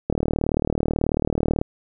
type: click train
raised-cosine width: 2 ms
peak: -7 dBFS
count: 59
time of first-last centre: 0.1-1.614 s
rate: 38.3 Hz
effects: none